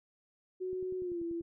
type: tone with pitch glide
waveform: sine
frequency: 370 to 337.3 Hz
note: F#4 to E4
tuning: 0 to +40 cents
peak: -34 dBFS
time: 0.6-1.42 s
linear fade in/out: 20 ms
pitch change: -160 cents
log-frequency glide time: 0.98-1.22 s
type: click train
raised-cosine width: 3 ms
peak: -39 dBFS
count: 8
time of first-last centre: 0.73-1.41 s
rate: 10.3 Hz
effects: none